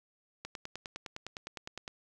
click train, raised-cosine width 0.2 ms, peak -23 dBFS, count 15, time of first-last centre 0.45-1.879 s, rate 9.8 Hz, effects none

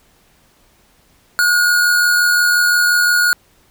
square tone pair together, 1442 / 1527.7 Hz, F#6 / G6, -45 / -45 cents, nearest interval minor second, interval 100 cents, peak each -12 / -22 dBFS, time 1.39-3.33 s, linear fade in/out 0 ms, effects pink hiss -54 dBFS RMS until 3.7 s

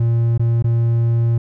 triangle tone with dropouts, 116.54 Hz, A#2, in tune, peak -11 dBFS, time 0-1.38 s, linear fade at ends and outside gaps 5 ms, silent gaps 0.378-0.395 / 0.625-0.642 s, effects none

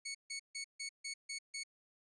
15% pulse tone bursts, 2217 Hz, C#7, in tune, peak -34 dBFS, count 7, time 0.05-1.636 s, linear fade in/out 10 ms, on 98 ms, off 150 ms, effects resampled to 22050 Hz

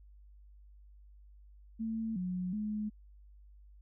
sine tone with pitch steps, 223.5 / 181.8 / 211.9 Hz, A3 / F#3 / G#3, +27 / -30 / +35 cents, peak -33 dBFS, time 1.79-2.9 s, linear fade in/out 20 ms, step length 370 ms, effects added 50 Hz sine -54 dBFS peak until 3.81 s

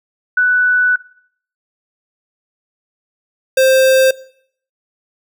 sine / square tone pair in turn, 1487 / 525.7 Hz, F#6 / C5, +8 / +8 cents, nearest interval octave + tritone, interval 1800 cents, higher first, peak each -9 dBFS, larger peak neither, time 0.37-0.96 / 3.57-4.11 s, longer first, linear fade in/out 5 ms, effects noise-tail reverb RT60 0.6 s tail -20 dB re dry

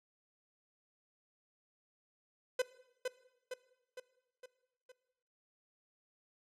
45% pulse tone with echo, 506 Hz, B4, 42 cents sharp, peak -29 dBFS, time 2.59-2.62 s, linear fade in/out 5 ms, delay 460 ms, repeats 5, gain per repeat -5 dB, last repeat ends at 4.92 s, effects noise-tail reverb RT60 0.9 s tail -18 dB re dry + low-pass 10000 Hz 12 dB/octave

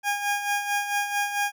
20% pulse tone with tremolo, 815 Hz, G#5, 33 cents flat, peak -17 dBFS, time 0.03-1.52 s, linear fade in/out 50 ms, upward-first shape sine, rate 4.5 Hz, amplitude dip 60%, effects none

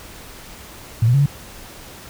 sine tone with pitch steps, 112.4 / 122.3 / 139.6 / 142.6 Hz, A2 / B2 / C#3 / C#3, +37 / -16 / +13 / +49 cents, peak -11 dBFS, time 1.02-1.26 s, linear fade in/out 5 ms, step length 60 ms, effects pink hiss -39 dBFS RMS until 2.09 s

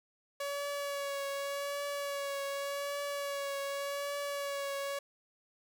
sawtooth tone with vibrato, 564 Hz, C#5, 30 cents sharp, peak -31 dBFS, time 0.4-4.99 s, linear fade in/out 5 ms, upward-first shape triangle, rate 0.86 Hz, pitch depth 25 cents each way, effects none

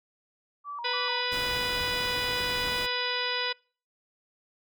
sine tone with vibrato, 1046.5 Hz, C6, in tune, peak -34 dBFS, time 0.64-1.24 s, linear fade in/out 50 ms, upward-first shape square, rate 3.4 Hz, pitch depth 170 cents each way
harmonic tone, 493.9 Hz, B4, in tune, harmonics 1 / 2 / 3 / 4 / 5 / 6 / 7 / 8 / 10, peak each -36 / -36 / -36 / -36 / -36 / -36 / -36 / -36 / -36 dBFS, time 0.84-3.53 s, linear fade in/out 10 ms
pink noise, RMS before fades -38 dBFS, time 1.31-2.87 s, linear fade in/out 20 ms
effects noise-tail reverb RT60 0.4 s tail -26 dB re dry

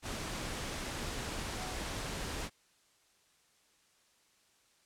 sine tone in noise, 741 Hz, F#5, 2 cents sharp, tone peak -45 dBFS, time 1.55-1.77 s, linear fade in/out 50 ms, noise pink, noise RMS -39 dBFS, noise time 0.02-2.5 s, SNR -9 dB, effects white hiss -69 dBFS RMS until 4.85 s + low-pass 9000 Hz 12 dB/octave

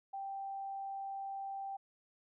sine tone, 784 Hz, G5, in tune, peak -39 dBFS, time 0.13-1.77 s, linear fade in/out 10 ms, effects none

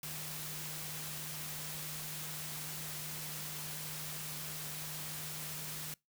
sine tone in noise, 153.3 Hz, D#3, 25 cents flat, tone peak -48 dBFS, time 0.03-5.94 s, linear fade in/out 2 ms, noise white, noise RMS -43 dBFS, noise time 0.03-5.94 s, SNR -8 dB, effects noise-tail reverb RT60 0.2 s tail -24 dB re dry

